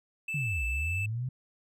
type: tone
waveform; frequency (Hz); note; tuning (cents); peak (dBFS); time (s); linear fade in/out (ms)
triangle; 2637; E7; 0; -30; 0.28-1.06; 5
type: linear two-way sweep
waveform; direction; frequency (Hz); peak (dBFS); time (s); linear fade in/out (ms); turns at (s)
sine; down then up; 155.56 to 56.4 to 132.1; -30; 0.34-1.29; 5; 0.65
effects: none